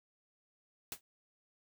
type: noise with exponential decay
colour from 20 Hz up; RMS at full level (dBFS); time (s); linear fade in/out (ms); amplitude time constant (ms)
white; -37; 0.92-1.01; 1; 18
effects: none